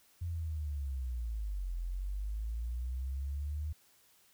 sine linear two-way sweep, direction down then up, 87.31 to 42.26 to 77.3 Hz, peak -34 dBFS, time 0.21-3.73 s, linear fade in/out 10 ms, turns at 1.77 s, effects white hiss -66 dBFS RMS until 4.33 s

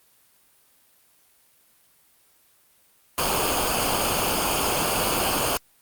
pink noise with comb filter, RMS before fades -23 dBFS, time 3.18-5.57 s, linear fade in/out 0 ms, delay 0.52 ms, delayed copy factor -0.7, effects white hiss -60 dBFS RMS until 5.81 s + Opus 32 kbps

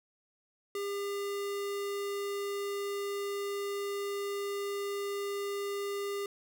square tone, 402.2 Hz, G4, 44 cents sharp, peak -34 dBFS, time 0.75-6.26 s, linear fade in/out 2 ms, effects none

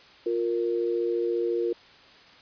sine tone pair together, 351.9 / 466.2 Hz, F4 / A#4, +13 / 0 cents, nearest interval perfect fourth, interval 487 cents, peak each -26 / -27 dBFS, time 0.26-1.73 s, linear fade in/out 5 ms, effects white hiss -52 dBFS RMS until 2.41 s + resampled to 11025 Hz

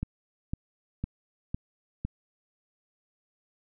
click train, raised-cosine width 5 ms, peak -18 dBFS, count 5, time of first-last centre 0.03-2.05 s, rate 1.98 Hz, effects none

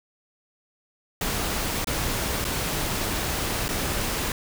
pink noise with dropouts, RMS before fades -27 dBFS, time 1.21-4.32 s, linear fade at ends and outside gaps 2 ms, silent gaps 1.845-1.871 / 2.443-2.45 / 3.682-3.689 s, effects none

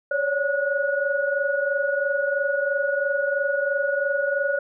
sine tone cluster, 551 / 574 / 1456 Hz, C#5 / D5 / F#6, -11 / -40 / -28 cents, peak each -25 dBFS, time 0.11-4.59 s, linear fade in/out 5 ms, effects none

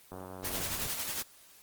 click train, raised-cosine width 1 ms, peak -29 dBFS, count 48, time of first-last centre 0.12-0.624 s, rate 93.2 Hz
pink noise, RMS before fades -42 dBFS, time 0.42-0.92 s, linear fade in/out 20 ms
white noise with tremolo, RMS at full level -34 dBFS, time 0.44-1.23 s, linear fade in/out 10 ms, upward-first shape sine, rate 11 Hz, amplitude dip 50%
effects white hiss -58 dBFS RMS until 1.62 s + Opus 24 kbps

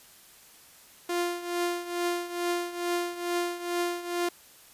sawtooth tone with tremolo, 349.2 Hz, F4, in tune, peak -21 dBFS, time 1.09-4.29 s, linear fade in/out 5 ms, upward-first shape triangle, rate 2.3 Hz, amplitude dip 80%, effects white hiss -54 dBFS RMS until 4.73 s + resampled to 32000 Hz

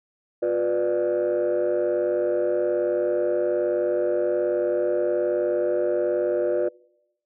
sine chord, B diminished, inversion second, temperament just, 355.6 / 493.9 / 592.7 Hz, F4 / B4 / D5, +31 / 0 / +16 cents, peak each -23 dBFS, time 0.42-6.69 s, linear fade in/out 10 ms, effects noise-tail reverb RT60 0.9 s tail -26 dB re dry + tanh soft clip ceiling -16 dBFS

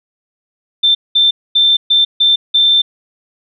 sine tone bursts at uneven times, 3563 Hz, A7, 21 cents sharp, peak -7 dBFS, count 6, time 0.83-0.95 / 1.15-1.31 / 1.55-1.77 / 1.9-2.05 / 2.2-2.36 / 2.54-2.82 s, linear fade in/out 10 ms, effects none

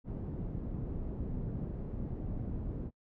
pink low-pass noise, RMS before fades -38 dBFS, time 0.04-2.91 s, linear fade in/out 50 ms, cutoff 290 Hz, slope 12 dB/octave, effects noise-tail reverb RT60 0.1 s tail -26 dB re dry

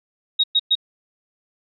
sine tone bursts, 3776 Hz, A#7, 22 cents sharp, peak -13 dBFS, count 3, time 0.39-0.754 s, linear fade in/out 10 ms, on 48 ms, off 110 ms, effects none

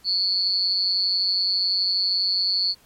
sine tone with amplitude modulation, 4434 Hz, C#8, in tune, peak -15 dBFS, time 0.04-2.75 s, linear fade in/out 50 ms, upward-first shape sine, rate 188 Hz, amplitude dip 95%, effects pink hiss -56 dBFS RMS until 2.85 s + MP3 64 kbps

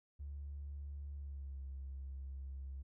triangle tone with pitch glide, 71.2 to 67.36 Hz, C#2 to C#2, +47 to -49 cents, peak -39 dBFS, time 0.19-2.83 s, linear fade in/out 20 ms, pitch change -96 cents, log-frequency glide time 1.16-1.62 s, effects tanh soft clip ceiling -41 dBFS

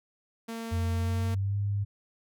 sawtooth tone, 228 Hz, A#3, 38 cents flat, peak -31 dBFS, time 0.48-1.35 s, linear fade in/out 10 ms
sine tone with pitch glide, 88.6 to 101.19 Hz, F2 to G#2, +25 to -45 cents, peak -26 dBFS, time 0.71-1.85 s, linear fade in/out 20 ms, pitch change +230 cents, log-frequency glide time 0.96-1.56 s
effects none

